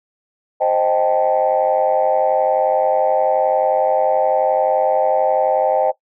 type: chord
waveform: sine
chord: A half-diminished seventh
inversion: first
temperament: equal with one note detuned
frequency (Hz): 523.3 / 622.3 / 784 / 875.4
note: C5 / Eb5 / G5 / A5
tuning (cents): 0 / 0 / 0 / -9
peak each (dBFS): -18 / -17 / -17 / -23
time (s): 0.6-5.92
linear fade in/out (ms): 20
effects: noise-tail reverb RT60 0.1 s tail -17 dB re dry + tanh soft clip ceiling -5 dBFS